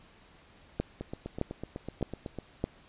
two click trains, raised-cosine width 2 ms, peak -23 / -15 dBFS, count 12 / 4, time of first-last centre 1.01-2.387 / 0.8-2.64 s, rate 7.99 / 1.63 Hz, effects pink hiss -58 dBFS RMS until 2.88 s + resampled to 8000 Hz

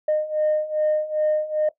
sine beating tone pair, 611 / 613.5 Hz, D#5 / D#5, -32 / -25 cents, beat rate 2.5 Hz, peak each -23 / -20 dBFS, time 0.08-1.69 s, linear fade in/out 5 ms, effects noise-tail reverb RT60 0.1 s tail -17 dB re dry + tanh soft clip ceiling -14 dBFS

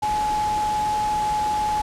sine tone in noise, 847 Hz, G#5, 34 cents sharp, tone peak -20 dBFS, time 0.02-1.82 s, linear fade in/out 10 ms, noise pink, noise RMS -33 dBFS, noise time 0.02-1.82 s, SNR +10 dB, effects low-pass 9000 Hz 12 dB/octave

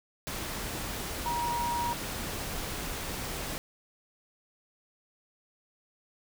sine tone in noise, 951 Hz, A#5, 34 cents sharp, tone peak -29 dBFS, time 1.26-1.93 s, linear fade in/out 0 ms, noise pink, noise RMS -36 dBFS, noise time 0.27-3.58 s, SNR +4 dB, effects none

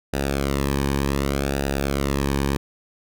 sawtooth tone with flanger, 69.3 Hz, C#2, in tune, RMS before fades -23 dBFS, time 0.13-2.57 s, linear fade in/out 5 ms, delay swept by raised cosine 0.92 to 1.48 ms, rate 0.66 Hz, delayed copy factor -0.75, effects none

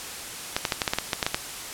clicks, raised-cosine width 0.2 ms, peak -5 dBFS, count 11, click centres 0.565 / 0.652 / 0.722 / 0.818 / 0.878 / 0.935 / 0.986 / 1.132 / 1.228 / 1.265 / 1.345 s, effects white hiss -36 dBFS RMS until 1.73 s + low-pass 11000 Hz 12 dB/octave

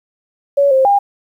sine tone with pitch steps, 563 / 529 / 805 Hz, C#5 / C5 / G5, +27 / +19 / +46 cents, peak -8 dBFS, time 0.57-0.99 s, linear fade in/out 10 ms, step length 140 ms, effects 8-bit

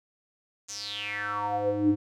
square tone with band-pass filter sweep, 103.3 Hz, G#2, 9 cents flat, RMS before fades -29 dBFS, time 0.68-1.96 s, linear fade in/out 20 ms, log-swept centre 6700 to 250 Hz, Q 7.3, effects none

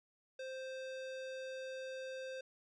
square tone with low-pass filter, 523.3 Hz, C5, in tune, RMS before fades -45 dBFS, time 0.39-2.41 s, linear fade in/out 5 ms, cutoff 4900 Hz, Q 1, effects none

